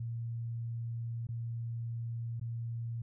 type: tone with dropouts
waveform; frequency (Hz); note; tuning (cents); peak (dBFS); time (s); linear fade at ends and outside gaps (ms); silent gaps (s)
sine; 116.3; A#2; -4; -35; 0-3.02; 5; 1.27-1.288 / 2.398-2.412
effects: none